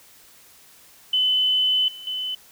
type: tone with level steps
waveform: sine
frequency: 3022 Hz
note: F#7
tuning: 36 cents sharp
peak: -17 / -36 / -25 dBFS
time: 1.13-2.35 s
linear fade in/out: 5 ms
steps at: 1.88 / 2.07 s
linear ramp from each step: 2 ms
effects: white hiss -51 dBFS RMS until 2.51 s